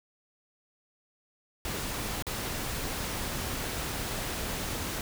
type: noise with dropouts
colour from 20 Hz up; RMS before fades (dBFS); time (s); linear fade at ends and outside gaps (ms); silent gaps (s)
pink; -34; 1.65-5.01; 1; 2.224-2.267
effects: none